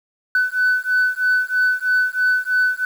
sine beating tone pair, 1500 / 1503.1 Hz, F#6 / F#6, +23 / +27 cents, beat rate 3.1 Hz, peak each -17 dBFS, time 0.35-2.85 s, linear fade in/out 2 ms, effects tanh soft clip ceiling -11 dBFS + 7-bit

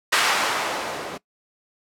violet noise with low-pass filter sweep, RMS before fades -24 dBFS, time 0.12-1.18 s, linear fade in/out 10 ms, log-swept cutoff 1500 to 420 Hz, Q 0.8, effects noise-tail reverb RT60 0.1 s tail -20 dB re dry

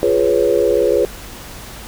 sine chord, C# dominant seventh, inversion first, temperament equal, 349.2 / 415.3 / 493.9 / 554.4 Hz, E#4 / G#4 / B4 / C#5, 0 / 0 / 0 / 0 cents, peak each -19 / -16 / -16 / -18 dBFS, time 0.03-1.05 s, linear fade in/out 0 ms, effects added 50 Hz sine -38 dBFS peak until 1.87 s + pink hiss -34 dBFS RMS until 1.87 s

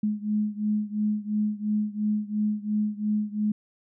sine beating tone pair, 210 / 212.9 Hz, G#3 / G#3, +19 / +43 cents, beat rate 2.9 Hz, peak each -26 / -28 dBFS, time 0.03-3.52 s, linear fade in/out 5 ms, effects none

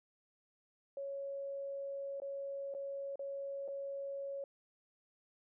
sine tone with dropouts, 554.4 Hz, C#5, in tune, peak -39 dBFS, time 0.97-4.44 s, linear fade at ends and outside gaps 2 ms, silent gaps 2.201-2.219 / 2.74-2.748 / 3.157-3.193 / 3.679-3.684 s, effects none

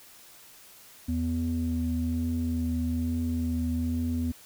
sine tone pair together, 81.75 / 246.4 Hz, E2 / B3, -14 / -4 cents, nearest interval octave + perfect fifth, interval 1910 cents, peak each -28 / -27 dBFS, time 1.08-4.32 s, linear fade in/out 10 ms, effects tanh soft clip ceiling -20 dBFS + white hiss -52 dBFS RMS until 4.45 s

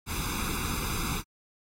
pink noise with comb filter, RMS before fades -32 dBFS, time 0.06-1.23 s, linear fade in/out 50 ms, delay 0.81 ms, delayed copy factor +0.85, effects AAC 48 kbps

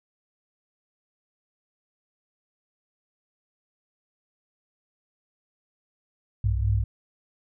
sine tone cluster, 63.1 / 100.9 / 104.5 Hz, B1 / G#2 / G#2, +38 / -49 / +11 cents, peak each -24 / -24 / -30 dBFS, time 6.44-6.84 s, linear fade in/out 5 ms, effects none

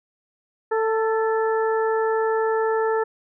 harmonic tone with a mistuned harmonic, 444 Hz, A4, 16 cents sharp, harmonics 1 / 2 / 3 / 4, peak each -20 / -26 / -30 / -32 dBFS, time 0.71-3.04 s, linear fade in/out 10 ms, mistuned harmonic 4, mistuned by -29 cents, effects none

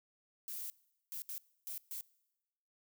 violet noise bursts at uneven times, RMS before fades -43 dBFS, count 5, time 0.48-0.7 / 1.12-1.22 / 1.29-1.38 / 1.67-1.78 / 1.91-2.01 s, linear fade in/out 0 ms, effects noise-tail reverb RT60 1.0 s tail -23 dB re dry

